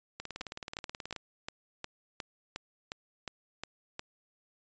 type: two click trains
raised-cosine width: 0.2 ms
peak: -22 / -20 dBFS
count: 19 / 11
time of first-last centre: 0.2-1.163 / 0.41-3.994 s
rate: 18.7 / 2.79 Hz
effects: resampled to 16000 Hz